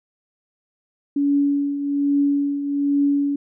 sine tone with tremolo, 283.8 Hz, C#4, 41 cents sharp, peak -14 dBFS, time 1.16-3.36 s, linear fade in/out 5 ms, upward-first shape triangle, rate 1.2 Hz, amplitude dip 65%, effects none

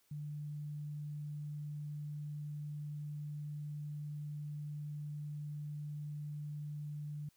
sine tone, 148.2 Hz, D3, 16 cents sharp, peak -40 dBFS, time 0.11-7.29 s, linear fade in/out 5 ms, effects white hiss -73 dBFS RMS until 7.36 s

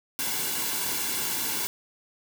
white noise with comb filter, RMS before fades -29 dBFS, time 0.19-1.67 s, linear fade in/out 0 ms, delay 1.6 ms, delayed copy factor -0.6, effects none

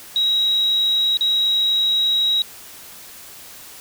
sine tone with dropouts, 3833 Hz, A#7, 47 cents sharp, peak -15 dBFS, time 0.16-2.42 s, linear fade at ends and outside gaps 1 ms, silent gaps 1.171-1.209 s, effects white hiss -40 dBFS RMS until 3.8 s

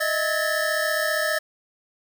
square tone cluster, 617 / 652 / 1290 / 1675 / 1782 Hz, D#5 / E5 / E6 / G#6 / A6, -15 / -19 / -38 / +14 / +22 cents, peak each -27 / -32 / -32 / -30 / -27 dBFS, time 0-1.39 s, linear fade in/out 10 ms, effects none

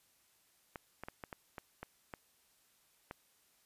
clicks, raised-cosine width 0.5 ms, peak -28 dBFS, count 9, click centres 0.758 / 1.036 / 1.085 / 1.238 / 1.328 / 1.582 / 1.83 / 2.138 / 3.111 s, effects white hiss -71 dBFS RMS until 3.65 s + resampled to 32000 Hz

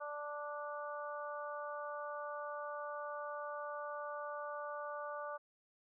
harmonic tone, 293.7 Hz, D4, in tune, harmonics 2 / 3 / 4 / 5, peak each -44 / -49 / -45 / -50 dBFS, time 0-5.38 s, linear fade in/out 20 ms, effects none

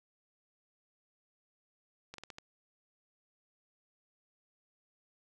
slowing click train, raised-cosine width 0.2 ms, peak -28 dBFS, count 5, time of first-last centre 2.14-2.384 s, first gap 43 ms, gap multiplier 1.24, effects none

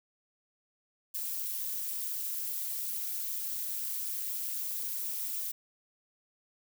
violet noise with amplitude modulation, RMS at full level -32 dBFS, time 1.14-5.52 s, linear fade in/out 10 ms, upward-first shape sine, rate 207 Hz, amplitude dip 80%, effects none

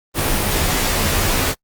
pink noise with comb filter, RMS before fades -18 dBFS, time 0.14-1.55 s, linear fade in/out 50 ms, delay 17 ms, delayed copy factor -0.85, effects noise-tail reverb RT60 0.1 s tail -26 dB re dry + Opus 32 kbps

